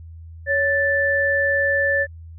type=tone pair together; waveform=sine; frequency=557.9 / 1760 Hz; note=C#5 / A6; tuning=+11 / 0 cents; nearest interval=octave + minor sixth; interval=1989 cents; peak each=-21 / -18 dBFS; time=0.46-2.07 s; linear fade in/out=50 ms; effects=added 82 Hz sine -36 dBFS peak until 2.38 s